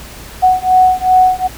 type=beating tone pair; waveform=sine; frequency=740 / 742.6 Hz; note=F#5 / F#5; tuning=0 / +6 cents; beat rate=2.6 Hz; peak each=-10 dBFS; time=0.42-1.48 s; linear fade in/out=20 ms; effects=added 60 Hz sine -35 dBFS peak until 1.57 s + pink hiss -33 dBFS RMS until 1.57 s